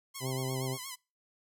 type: tone with vibrato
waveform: 5% pulse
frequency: 1047 Hz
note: C6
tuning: 1 cent sharp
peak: -28 dBFS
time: 0.14-0.96 s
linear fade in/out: 20 ms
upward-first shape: sine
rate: 8.5 Hz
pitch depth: 90 cents each way
type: harmonic tone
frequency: 130.81 Hz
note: C3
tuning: in tune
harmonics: 1 / 2 / 3 / 4 / 5 / 6 / 7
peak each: -34 / -41 / -39 / -45 / -47 / -47 / -48 dBFS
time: 0.2-0.78 s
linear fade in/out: 50 ms
effects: noise-tail reverb RT60 0.3 s tail -25 dB re dry